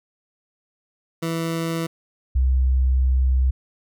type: tone pair in turn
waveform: 20% pulse / sine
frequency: 164.81 / 64.58 Hz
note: E3 / C2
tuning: 0 / -22 cents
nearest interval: octave + major third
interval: 1622 cents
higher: first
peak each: -18 / -15 dBFS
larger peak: second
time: 1.22-1.87 / 2.35-3.51 s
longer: second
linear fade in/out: 10 ms
effects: none